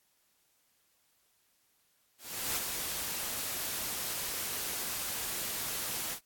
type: noise with ADSR envelope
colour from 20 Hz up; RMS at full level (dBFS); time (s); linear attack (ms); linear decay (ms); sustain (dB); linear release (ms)
white; -32; 2.18-6.2; 380; 32; -4; 81
effects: white hiss -72 dBFS RMS until 6.25 s + AAC 64 kbps